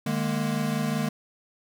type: chord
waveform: square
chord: D# suspended fourth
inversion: none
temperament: equal with one note detuned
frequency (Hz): 151.83 / 207.7 / 233.1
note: D#3 / G#3 / A#3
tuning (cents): -42 / 0 / 0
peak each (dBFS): -30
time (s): 0.06-1.09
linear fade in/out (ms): 5
effects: none